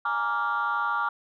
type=chord; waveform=sine; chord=Bb dominant seventh; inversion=third; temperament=equal with one note detuned; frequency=830.6 / 932.3 / 1164.5 / 1396.9 Hz; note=Ab5 / Bb5 / D6 / F6; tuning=0 / 0 / -15 / 0 cents; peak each=-32 / -30 / -27 / -27 dBFS; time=0.05-1.09 s; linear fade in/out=5 ms; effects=tanh soft clip ceiling -18 dBFS